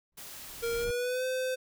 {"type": "noise with exponential growth", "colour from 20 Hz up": "brown", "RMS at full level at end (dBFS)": -39, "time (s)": [0.12, 0.91], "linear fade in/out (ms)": 2, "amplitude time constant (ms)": 170}
{"type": "noise", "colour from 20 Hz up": "white", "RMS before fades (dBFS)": -45, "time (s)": [0.17, 0.85], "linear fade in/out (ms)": 10}
{"type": "tone with pitch glide", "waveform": "square", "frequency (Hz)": [466.2, 514.3], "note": ["A#4", "C5"], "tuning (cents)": [0, -30], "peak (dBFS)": -30, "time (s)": [0.62, 1.56], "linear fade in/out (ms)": 20, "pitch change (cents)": 170, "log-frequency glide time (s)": [0.75, 1.25]}
{"effects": []}